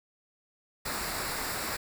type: noise with comb filter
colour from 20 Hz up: pink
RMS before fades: -34 dBFS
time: 0.85-1.77 s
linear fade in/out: 10 ms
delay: 0.32 ms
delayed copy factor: -0.6
effects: none